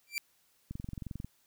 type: tone with exponential growth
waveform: sawtooth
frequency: 2349 Hz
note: D7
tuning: in tune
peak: -25 dBFS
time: 0.07-0.18 s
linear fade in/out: 0 ms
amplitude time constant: 23 ms
type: click train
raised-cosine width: 5 ms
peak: -27 dBFS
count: 13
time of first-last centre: 0.71-1.246 s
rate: 22.4 Hz
effects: white hiss -70 dBFS RMS until 1.46 s